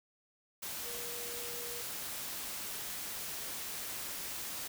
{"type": "tone in noise", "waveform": "sine", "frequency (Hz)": 477.9, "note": "A#4", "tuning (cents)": 43, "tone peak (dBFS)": -47, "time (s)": [0.85, 1.82], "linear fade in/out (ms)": 10, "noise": "white", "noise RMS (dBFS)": -41, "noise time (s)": [0.62, 4.68], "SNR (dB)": -9, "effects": []}